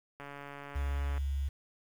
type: click train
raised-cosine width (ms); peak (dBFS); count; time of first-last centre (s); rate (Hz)
0.5; -30; 140; 0.2-1.179; 142
type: tone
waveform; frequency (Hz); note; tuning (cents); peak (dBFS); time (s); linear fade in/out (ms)
sine; 69.3; C#2; 0; -30; 0.75-1.49; 10
effects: 9-bit